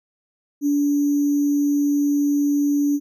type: tone with sample-and-hold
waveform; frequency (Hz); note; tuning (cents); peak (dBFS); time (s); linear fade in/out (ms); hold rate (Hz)
sine; 288.4; D4; -31; -16; 0.61-3; 50; 6300
effects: none